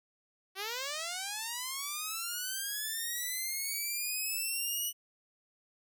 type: linear sweep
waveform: 5% pulse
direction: up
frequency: 372.3 to 2960 Hz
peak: -24 dBFS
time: 0.55-4.93 s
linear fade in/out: 50 ms
effects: none